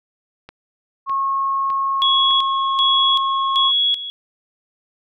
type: click train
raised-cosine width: 0.3 ms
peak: -21 dBFS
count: 4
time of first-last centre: 0.49-2.308 s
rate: 1.65 Hz
type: tone with pitch glide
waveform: sine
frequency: 1089 to 1082.1 Hz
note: C#6 to C#6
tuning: -31 to -42 cents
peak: -17 dBFS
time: 1.06-3.72 s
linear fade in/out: 50 ms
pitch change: -11 cents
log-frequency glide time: 1.93-2.12 s
type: tone with tremolo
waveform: sine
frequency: 3349 Hz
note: G#7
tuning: 14 cents sharp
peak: -14 dBFS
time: 2.02-4.1 s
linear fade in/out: 0 ms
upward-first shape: square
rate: 1.3 Hz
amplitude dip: 75%
effects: none